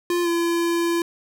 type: tone with pitch glide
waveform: square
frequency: 349.2 to 339.8 Hz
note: F4 to F4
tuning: 0 to -47 cents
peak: -20 dBFS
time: 0.1-1.02 s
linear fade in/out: 2 ms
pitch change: -47 cents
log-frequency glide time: 0.23-0.28 s
effects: none